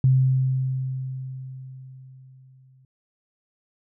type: tone with exponential decay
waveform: sine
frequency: 130.81 Hz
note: C3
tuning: in tune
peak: -13 dBFS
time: 0.04-2.85 s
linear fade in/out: 2 ms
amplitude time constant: 610 ms
effects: none